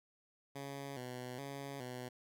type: tone with vibrato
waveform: 10% pulse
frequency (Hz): 132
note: C3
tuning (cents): +16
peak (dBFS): -35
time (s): 0.55-2.09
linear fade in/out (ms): 10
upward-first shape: square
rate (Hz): 1.2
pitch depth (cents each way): 93
effects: none